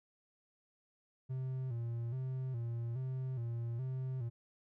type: tone with vibrato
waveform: triangle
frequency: 123.47 Hz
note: B2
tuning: in tune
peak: -34 dBFS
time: 1.29-4.3 s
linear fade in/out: 20 ms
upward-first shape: square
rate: 1.2 Hz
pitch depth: 93 cents each way
effects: none